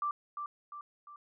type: tone with echo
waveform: sine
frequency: 1174.7 Hz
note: D6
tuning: in tune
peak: -30 dBFS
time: 0.02-0.11 s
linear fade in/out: 2 ms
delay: 350 ms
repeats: 3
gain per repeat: -6 dB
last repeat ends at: 1.16 s
effects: none